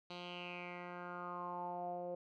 10% pulse tone with low-pass filter sweep, 176.8 Hz, F3, 22 cents sharp, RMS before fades -45 dBFS, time 0.1-2.15 s, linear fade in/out 5 ms, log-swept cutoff 3800 to 550 Hz, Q 5.5, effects none

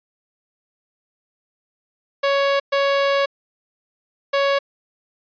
sawtooth tone bursts at uneven times, 557 Hz, C#5, 8 cents sharp, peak -12 dBFS, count 3, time 2.23-2.6 / 2.72-3.26 / 4.33-4.59 s, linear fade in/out 10 ms, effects resampled to 11025 Hz

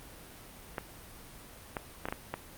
clicks, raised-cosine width 0.5 ms, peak -18 dBFS, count 6, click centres 0.782 / 1.768 / 2.055 / 2.086 / 2.125 / 2.34 s, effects pink hiss -50 dBFS RMS until 2.57 s + Opus 32 kbps

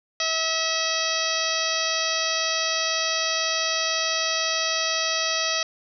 harmonic tone with a mistuned harmonic, 646 Hz, E5, 35 cents flat, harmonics 1 / 2 / 3 / 4 / 5 / 6 / 7 / 8 / 9, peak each -31 / -31 / -31 / -31 / -31 / -31 / -31 / -31 / -31 dBFS, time 0.2-5.63 s, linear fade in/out 2 ms, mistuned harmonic 7, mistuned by +22 cents, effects none

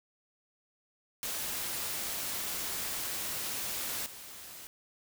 white noise with level steps, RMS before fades -36 / -47 dBFS, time 1.23-4.67 s, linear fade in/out 0 ms, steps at 4.06 s, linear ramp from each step 2 ms, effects none

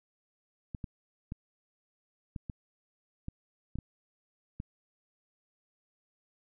clicks, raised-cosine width 5 ms, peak -25 dBFS, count 9, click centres 0.748 / 0.842 / 1.321 / 2.362 / 2.498 / 3.284 / 3.756 / 3.787 / 4.601 s, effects none

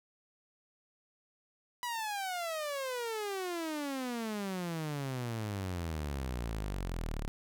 sawtooth exponential sweep, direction down, 987.8 to 34.65 Hz, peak -31 dBFS, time 1.83-7.28 s, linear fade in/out 0 ms, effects none

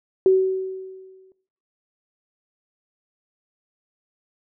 sine tone with exponential decay, 378.1 Hz, F#4, 38 cents sharp, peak -10 dBFS, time 0.26-1.32 s, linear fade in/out 1 ms, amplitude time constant 230 ms, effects noise-tail reverb RT60 0.5 s tail -18 dB re dry

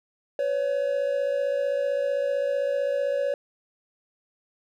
triangle tone pair together, 507 / 562.6 Hz, B4 / C#5, +45 / +26 cents, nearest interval major second, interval 181 cents, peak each -27 / -22 dBFS, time 0.39-3.34 s, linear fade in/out 2 ms, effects none

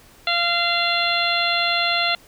harmonic tone, 690 Hz, F5, 21 cents flat, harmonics 1 / 2 / 3 / 4 / 5 / 6, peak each -25 / -25 / -25 / -25 / -25 / -25 dBFS, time 0.27-2.15 s, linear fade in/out 2 ms, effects pink hiss -50 dBFS RMS until 2.27 s

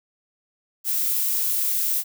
violet noise, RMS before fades -23 dBFS, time 0.84-2.04 s, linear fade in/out 50 ms, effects none

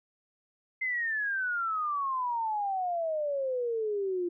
sine exponential sweep, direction down, 2085 to 344.4 Hz, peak -28 dBFS, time 0.81-4.29 s, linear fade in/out 10 ms, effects none

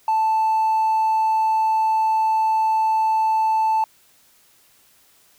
triangle tone, 880 Hz, A5, in tune, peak -13 dBFS, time 0.08-3.84 s, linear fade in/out 2 ms, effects tanh soft clip ceiling -12 dBFS + white hiss -56 dBFS RMS until 5.38 s

